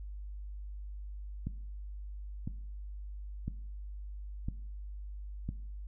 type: click train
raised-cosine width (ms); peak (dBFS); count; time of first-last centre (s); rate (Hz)
5; -23; 5; 1.47-5.49; 0.995
effects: noise-tail reverb RT60 0.6 s tail -17 dB re dry + added 50 Hz sine -40 dBFS peak until 5.87 s